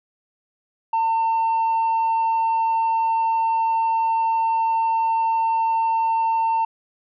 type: tone with tanh clipping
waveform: sine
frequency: 903 Hz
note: A5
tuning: 45 cents sharp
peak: -18 dBFS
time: 0.93-6.65 s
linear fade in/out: 5 ms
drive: 1 dB
effects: none